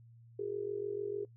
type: tone with amplitude modulation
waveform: sine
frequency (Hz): 407.2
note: G#4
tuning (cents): -34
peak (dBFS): -31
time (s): 0.39-1.25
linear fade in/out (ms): 5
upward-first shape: sine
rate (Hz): 46.7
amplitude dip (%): 90
effects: noise-tail reverb RT60 0.1 s tail -21 dB re dry + added 116 Hz sine -55 dBFS peak until 1.36 s